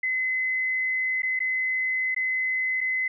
sine tone with dropouts, 2037 Hz, C7, 47 cents flat, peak -23 dBFS, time 0.03-3.08 s, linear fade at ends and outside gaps 5 ms, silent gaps 1.221-1.231 / 1.392-1.402 / 2.147-2.163 / 2.807-2.811 s, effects none

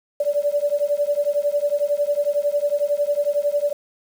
sine beating tone pair, 575 / 586 Hz, D5 / D5, -37 / -4 cents, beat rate 11 Hz, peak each -21 dBFS, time 0.2-3.73 s, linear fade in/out 5 ms, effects 7-bit

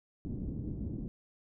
white low-pass noise, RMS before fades -38 dBFS, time 0.25-1.08 s, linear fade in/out 0 ms, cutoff 270 Hz, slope 24 dB/octave, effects none

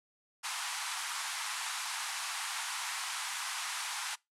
pink band-pass noise, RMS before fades -38 dBFS, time 0.43-4.16 s, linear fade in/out 20 ms, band 840 to 11000 Hz, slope 48 dB/octave, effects noise-tail reverb RT60 0.2 s tail -23 dB re dry

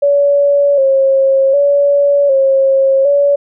sine tone with vibrato, 554 Hz, C#5, 1 cent flat, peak -7 dBFS, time 0.02-3.36 s, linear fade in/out 10 ms, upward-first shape square, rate 0.66 Hz, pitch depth 46 cents each way, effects none

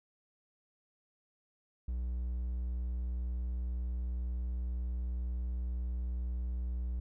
triangle tone, 61 Hz, B1, 21 cents flat, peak -31 dBFS, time 1.88-7 s, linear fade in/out 5 ms, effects none

